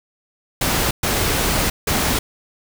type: noise bursts at uneven times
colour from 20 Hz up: pink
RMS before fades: -19 dBFS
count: 3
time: 0.61-0.91 / 1.03-1.7 / 1.87-2.19 s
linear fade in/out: 5 ms
effects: none